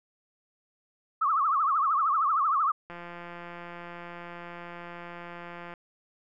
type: tone with vibrato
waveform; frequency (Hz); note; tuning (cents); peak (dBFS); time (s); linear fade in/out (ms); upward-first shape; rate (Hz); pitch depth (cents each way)
sine; 1200; D6; +37; -22; 1.21-2.72; 10; triangle; 13; 210
type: click train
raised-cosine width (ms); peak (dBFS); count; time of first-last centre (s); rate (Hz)
0.5; -27; 492; 2.9-5.738; 173
effects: none